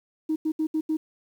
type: tone bursts at uneven times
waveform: sine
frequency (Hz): 313.4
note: D#4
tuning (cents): +13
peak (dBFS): -21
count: 5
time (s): 0.29-0.36 / 0.45-0.52 / 0.59-0.67 / 0.74-0.81 / 0.89-0.97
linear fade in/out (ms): 10
effects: tanh soft clip ceiling -18 dBFS + 9-bit